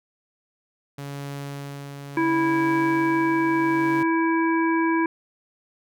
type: tone with tremolo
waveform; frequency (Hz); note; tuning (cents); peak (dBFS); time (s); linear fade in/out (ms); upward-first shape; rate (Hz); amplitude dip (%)
sawtooth; 141; C#3; +30; -27; 0.98-4.03; 5; sine; 0.72; 40
type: harmonic tone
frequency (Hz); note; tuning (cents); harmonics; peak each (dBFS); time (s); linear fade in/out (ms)
328.2; E4; -8; 1 / 3 / 5 / 7; -20 / -25 / -29 / -32; 2.17-5.06; 2
effects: none

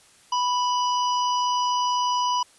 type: harmonic tone with a mistuned harmonic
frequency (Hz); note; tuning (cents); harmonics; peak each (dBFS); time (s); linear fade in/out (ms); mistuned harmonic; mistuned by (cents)
987.8; B5; 0; 1 / 3 / 5 / 6; -21 / -31 / -35 / -37; 0.32-2.43; 5; 6; -22
effects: white hiss -55 dBFS RMS until 2.58 s + resampled to 24000 Hz

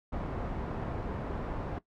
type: low-pass noise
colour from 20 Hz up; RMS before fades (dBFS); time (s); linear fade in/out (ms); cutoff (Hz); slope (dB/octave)
pink; -36; 0.12-1.79; 10; 1000; 12
effects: noise-tail reverb RT60 0.1 s tail -17 dB re dry

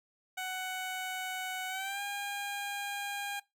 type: tone with pitch glide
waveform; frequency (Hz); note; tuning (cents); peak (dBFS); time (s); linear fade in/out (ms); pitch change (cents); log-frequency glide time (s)
15% pulse; 745 to 807.7; F#5 to G#5; +12 to -48; -29; 0.37-3.4; 10; +140; 1.68-2.01
effects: noise-tail reverb RT60 0.2 s tail -21 dB re dry

